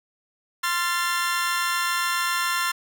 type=chord; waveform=sawtooth; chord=F major; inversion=second; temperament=equal with one note detuned; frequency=1046.5 / 1373.7 / 1760 Hz; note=C6 / F6 / A6; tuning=0 / -29 / 0 cents; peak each=-23 / -23 / -24 dBFS; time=0.63-2.72 s; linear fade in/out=10 ms; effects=none